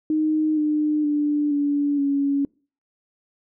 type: tone with pitch steps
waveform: sine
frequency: 309.8 / 302.2 / 294.8 / 287.6 / 280.5 Hz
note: D#4 / D4 / D4 / D4 / C#4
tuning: -7 / +50 / +7 / -36 / +21 cents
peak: -18 dBFS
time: 0.1-2.45 s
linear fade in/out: 2 ms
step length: 470 ms
effects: noise-tail reverb RT60 0.4 s tail -26 dB re dry